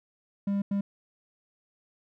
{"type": "tone bursts at uneven times", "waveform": "triangle", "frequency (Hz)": 199.9, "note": "G3", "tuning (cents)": 34, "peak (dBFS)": -23, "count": 2, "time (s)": [[0.47, 0.62], [0.71, 0.81]], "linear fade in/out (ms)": 5, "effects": []}